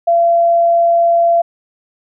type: tone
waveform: sine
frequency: 681 Hz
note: F5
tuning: 44 cents flat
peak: -8 dBFS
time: 0.07-1.42 s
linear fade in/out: 10 ms
effects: none